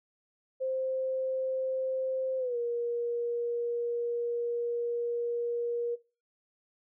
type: tone with pitch glide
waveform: sine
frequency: 523.3 to 474.4 Hz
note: C5 to A#4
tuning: 0 to +30 cents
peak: -29 dBFS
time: 0.6-5.96 s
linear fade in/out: 20 ms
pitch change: -170 cents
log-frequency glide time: 2.38-2.57 s
effects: noise-tail reverb RT60 0.3 s tail -18 dB re dry